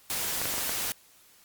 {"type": "noise", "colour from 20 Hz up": "white", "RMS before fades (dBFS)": -31, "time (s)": [0.1, 0.92], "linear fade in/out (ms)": 0}
{"type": "clicks", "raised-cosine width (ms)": 0.5, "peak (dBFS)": -18, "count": 5, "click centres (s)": [0.416, 0.456, 0.54, 0.581, 0.694]}
{"effects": ["white hiss -58 dBFS RMS until 1.44 s", "Opus 48 kbps"]}